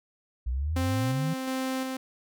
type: exponential sweep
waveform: sine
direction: up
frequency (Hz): 58.27 to 168.7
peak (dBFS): -26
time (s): 0.46-1.34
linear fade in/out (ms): 10
type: tone with tremolo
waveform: sawtooth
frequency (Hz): 261.6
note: C4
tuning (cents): 0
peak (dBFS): -24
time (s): 0.76-1.97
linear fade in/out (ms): 5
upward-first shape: square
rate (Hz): 1.4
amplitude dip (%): 30
effects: none